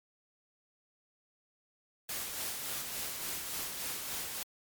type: noise with tremolo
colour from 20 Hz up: white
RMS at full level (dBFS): -37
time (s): 2.09-4.43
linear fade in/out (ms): 2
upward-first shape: sine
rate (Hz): 3.5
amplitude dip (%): 35
effects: MP3 96 kbps